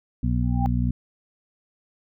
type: harmonic tone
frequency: 60.7 Hz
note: B1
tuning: 29 cents flat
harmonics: 1 / 2 / 3 / 4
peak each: -24 / -24 / -29 / -27 dBFS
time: 0.23-0.91 s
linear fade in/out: 5 ms
type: tone with exponential growth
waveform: sine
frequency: 793 Hz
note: G5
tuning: 20 cents sharp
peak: -21 dBFS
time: 0.43-0.66 s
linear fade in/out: 0 ms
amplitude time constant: 50 ms
effects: none